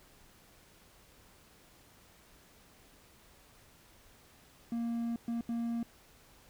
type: tone bursts at uneven times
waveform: triangle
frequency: 233.3 Hz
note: A#3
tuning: 2 cents sharp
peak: -30 dBFS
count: 3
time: 4.72-5.16 / 5.28-5.41 / 5.49-5.83 s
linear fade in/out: 2 ms
effects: pink hiss -61 dBFS RMS until 6.49 s